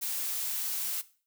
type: noise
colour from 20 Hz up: blue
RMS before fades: -33 dBFS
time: 0.01-1.02 s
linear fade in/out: 20 ms
effects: noise-tail reverb RT60 0.4 s tail -17 dB re dry